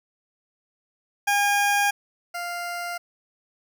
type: tone pair in turn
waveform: 20% pulse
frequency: 812 / 698.1 Hz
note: G#5 / F5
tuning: -39 / -1 cents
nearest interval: minor third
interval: 262 cents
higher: first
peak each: -14 / -24 dBFS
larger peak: first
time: 1.27-1.91 / 2.34-2.98 s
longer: neither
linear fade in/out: 10 ms
effects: none